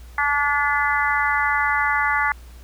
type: harmonic tone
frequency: 288.6 Hz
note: D4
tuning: 30 cents flat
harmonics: 3 / 4 / 5 / 6 / 7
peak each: -24 / -24 / -24 / -24 / -24 dBFS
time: 0.18-2.32 s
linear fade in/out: 2 ms
effects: added 60 Hz sine -39 dBFS peak until 2.63 s + pink hiss -51 dBFS RMS until 2.63 s